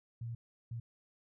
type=tone bursts at uneven times; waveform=sine; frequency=116.54 Hz; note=A#2; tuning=in tune; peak=-38 dBFS; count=2; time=0.21-0.35 / 0.71-0.8 s; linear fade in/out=5 ms; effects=none